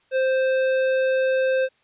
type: tone with hard clipping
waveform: sine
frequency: 523.3 Hz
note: C5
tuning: in tune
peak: -20 dBFS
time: 0.11-1.69 s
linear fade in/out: 50 ms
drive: 11 dB
effects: white hiss -63 dBFS RMS until 1.83 s + resampled to 8000 Hz